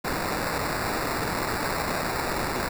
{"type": "noise with sample-and-hold", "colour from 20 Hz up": "violet", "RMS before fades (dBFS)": -28, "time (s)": [0.04, 2.69], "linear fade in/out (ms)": 10, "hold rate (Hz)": 3150, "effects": []}